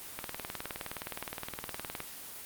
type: click train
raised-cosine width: 0.3 ms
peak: -20 dBFS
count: 36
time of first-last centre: 0.19-2.003 s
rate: 19.3 Hz
effects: white hiss -45 dBFS RMS until 2.45 s + Opus 24 kbps